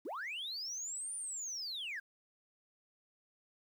sine linear two-way sweep, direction up then down, 225.5 to 9397 to 1523 Hz, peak -37 dBFS, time 0.05-2 s, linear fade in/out 10 ms, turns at 1.15 s, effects tanh soft clip ceiling -37 dBFS + 11-bit

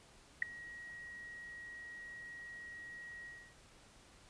sine tone with ADSR envelope, 1900 Hz, A#6, 33 cents sharp, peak -24 dBFS, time 0.42-3.55 s, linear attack 4 ms, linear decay 5 ms, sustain -23 dB, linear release 290 ms, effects pink hiss -62 dBFS RMS until 4.29 s + resampled to 22050 Hz

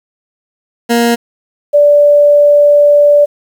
20% pulse / sine tone pair in turn, 235.2 / 583.3 Hz, A#3 / D5, +16 / -12 cents, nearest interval octave + major third, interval 1572 cents, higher second, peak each -3 dBFS, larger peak neither, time 0.89-1.16 / 1.73-3.26 s, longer second, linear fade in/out 20 ms, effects 7-bit

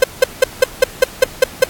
45% pulse tone bursts, 518 Hz, C5, 17 cents flat, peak -4 dBFS, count 9, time 0.02-1.64 s, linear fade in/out 5 ms, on 20 ms, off 180 ms, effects pink hiss -34 dBFS RMS until 1.69 s + AAC 64 kbps

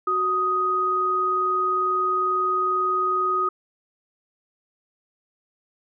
sine tone pair together, 371.3 / 1249 Hz, F#4 / D#6, +6 / +6 cents, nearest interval octave + major sixth, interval 2100 cents, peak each -28 / -20 dBFS, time 0.07-3.49 s, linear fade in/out 5 ms, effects none

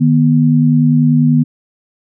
sine tone pair together, 153.12 / 243.4 Hz, D#3 / B3, -27 / -25 cents, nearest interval minor sixth, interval 802 cents, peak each -10 dBFS, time 0-1.44 s, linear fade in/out 20 ms, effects none

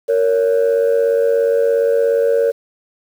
sine tone pair together, 463.4 / 560.5 Hz, A#4 / C#5, -10 / +19 cents, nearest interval minor third, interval 329 cents, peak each -12 / -14 dBFS, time 0.08-2.52 s, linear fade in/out 20 ms, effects tanh soft clip ceiling -8 dBFS + 7-bit

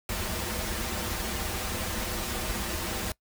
pink noise with comb filter, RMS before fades -32 dBFS, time 0.09-3.12 s, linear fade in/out 2 ms, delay 7.1 ms, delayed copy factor -0.8, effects noise-tail reverb RT60 0.1 s tail -22 dB re dry

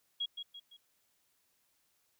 sine tone with echo, 3300 Hz, G#7, 12 cents flat, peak -32 dBFS, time 0.2-0.26 s, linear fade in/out 10 ms, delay 170 ms, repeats 3, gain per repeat -7 dB, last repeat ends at 0.77 s, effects white hiss -75 dBFS RMS until 2.19 s

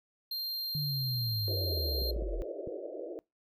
square tone, 4186 Hz, C8, in tune, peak -34 dBFS, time 0.31-2.11 s, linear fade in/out 5 ms
sine linear sweep, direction down, 151.1 to 38.53 Hz, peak -32 dBFS, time 0.75-2.42 s, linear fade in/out 0 ms
pink band-pass noise, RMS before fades -40 dBFS, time 1.48-3.19 s, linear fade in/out 0 ms, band 320 to 640 Hz, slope 96 dB/octave
clicks, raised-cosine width 3 ms, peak -30 dBFS, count 4, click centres 2.019 / 2.164 / 2.223 / 2.674 s
effects noise-tail reverb RT60 0.2 s tail -24 dB re dry

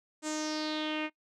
sawtooth tone with low-pass filter sweep, 307.8 Hz, D#4, 19 cents flat, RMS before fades -34 dBFS, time 0.22-1.1 s, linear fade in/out 50 ms, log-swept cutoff 7900 to 2400 Hz, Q 4.5, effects noise-tail reverb RT60 0.1 s tail -22 dB re dry

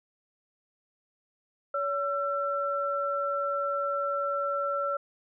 sine tone pair together, 566.1 / 1345 Hz, C#5 / E6, +36 / +34 cents, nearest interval octave + minor third, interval 1498 cents, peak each -30 / -29 dBFS, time 1.74-4.97 s, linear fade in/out 5 ms, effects none

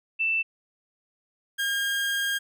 sine / 30% pulse tone pair in turn, 2660 / 1615.7 Hz, E7 / G#6, +15 / -48 cents, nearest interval major sixth, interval 863 cents, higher first, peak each -22 / -22 dBFS, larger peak neither, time 0.19-0.43 / 1.58-2.39 s, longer second, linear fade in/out 20 ms, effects none

